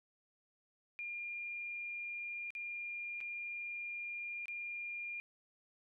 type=tone with dropouts; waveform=sine; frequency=2407 Hz; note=D7; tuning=42 cents sharp; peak=-40 dBFS; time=0.99-5.2 s; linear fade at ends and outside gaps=0 ms; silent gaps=2.505-2.551 / 3.205-3.211 / 4.457-4.482 s; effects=none